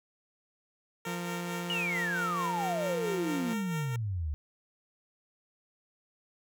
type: tone with tremolo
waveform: 10% pulse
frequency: 459.3 Hz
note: A#4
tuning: 26 cents flat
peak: -28 dBFS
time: 1.05-3.96 s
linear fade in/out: 2 ms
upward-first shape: sine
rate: 4.5 Hz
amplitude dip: 50%
type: tone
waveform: sawtooth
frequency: 174.61 Hz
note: F3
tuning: in tune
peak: -31 dBFS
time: 1.06-3.54 s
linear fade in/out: 10 ms
type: exponential sweep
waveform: sine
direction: down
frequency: 2954 to 70.3 Hz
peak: -30 dBFS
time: 1.7-4.34 s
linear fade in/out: 0 ms
effects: none